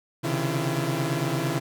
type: tone cluster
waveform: sawtooth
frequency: 131.7 / 140.6 / 158.7 / 338 Hz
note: C3 / C#3 / D#3 / E4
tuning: +12 / +25 / +35 / +43 cents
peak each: -26 dBFS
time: 0.23-1.6 s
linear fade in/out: 20 ms
effects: none